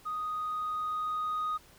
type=tone with level ramp; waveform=sine; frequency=1244.5 Hz; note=D#6; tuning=in tune; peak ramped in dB=-31 to -27 dBFS; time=0.05-1.58 s; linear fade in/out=20 ms; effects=tanh soft clip ceiling -28 dBFS + pink hiss -58 dBFS RMS until 1.78 s

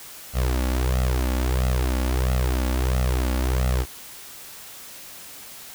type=tone with flanger; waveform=sawtooth; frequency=63.2 Hz; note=B1; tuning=41 cents sharp; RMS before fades=-22 dBFS; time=0.33-3.86 s; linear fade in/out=50 ms; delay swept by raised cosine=1.5 to 3.6 ms; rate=1.5 Hz; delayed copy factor=+0.9; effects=white hiss -41 dBFS RMS until 5.74 s

